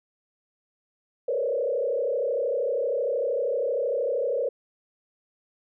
sine tone with frequency modulation, 517 Hz, C5, 21 cents flat, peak -23 dBFS, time 1.28-4.49 s, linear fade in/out 5 ms, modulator 32.9 Hz, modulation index 1.9, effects none

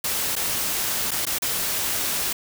white noise with dropouts, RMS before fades -25 dBFS, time 0.04-2.33 s, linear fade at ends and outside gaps 5 ms, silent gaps 0.355-0.363 / 1.109-1.115 / 1.254-1.266 / 1.386-1.42 s, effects none

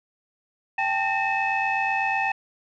sine tone cluster, 785 / 873 / 1825 / 2590 Hz, G5 / A5 / A#6 / E7, +2 / -14 / -37 / -31 cents, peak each -25 / -28 / -27 / -26 dBFS, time 0.78-2.32 s, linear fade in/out 5 ms, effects tanh soft clip ceiling -14 dBFS

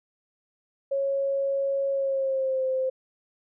sine tone with pitch glide, 550 to 521.8 Hz, C#5 to C5, -14 to -5 cents, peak -23 dBFS, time 0.91-2.9 s, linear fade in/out 10 ms, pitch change -91 cents, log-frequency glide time 1.91-2.64 s, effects none

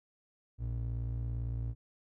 triangle ring-modulated tone, 87.5 Hz, F2, 4 cents sharp, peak -28 dBFS, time 0.58-1.75 s, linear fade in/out 50 ms, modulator 28.9 Hz, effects none

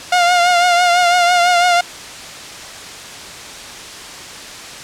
sawtooth tone with vibrato, 707 Hz, F5, 21 cents sharp, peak -6 dBFS, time 0.12-1.81 s, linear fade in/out 5 ms, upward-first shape triangle, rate 6 Hz, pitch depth 49 cents each way, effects white hiss -31 dBFS RMS until 4.83 s + low-pass 7000 Hz 12 dB/octave

